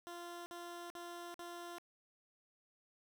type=tone bursts; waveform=15% pulse; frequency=346.4 Hz; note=F4; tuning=14 cents flat; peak=-40 dBFS; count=4; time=0.07-1.783 s; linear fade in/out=0 ms; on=390 ms; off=51 ms; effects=none